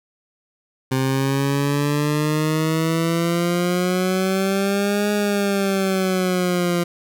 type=exponential two-way sweep; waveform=20% pulse; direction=up then down; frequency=130.81 to 207.7 to 172.6 Hz; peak=-13 dBFS; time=0.91-6.84 s; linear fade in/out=10 ms; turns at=5.12 s; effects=none